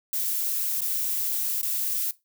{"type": "noise with dropouts", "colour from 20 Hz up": "violet", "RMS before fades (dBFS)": -27, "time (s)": [0.13, 2.11], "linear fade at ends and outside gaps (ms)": 2, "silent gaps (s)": [[0.808, 0.816], [1.615, 1.629]], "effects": ["noise-tail reverb RT60 0.2 s tail -18 dB re dry"]}